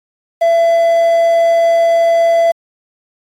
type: tone with quantisation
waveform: triangle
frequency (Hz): 671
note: E5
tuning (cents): +31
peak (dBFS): -6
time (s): 0.41-2.52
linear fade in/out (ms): 10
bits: 6
effects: AAC 48 kbps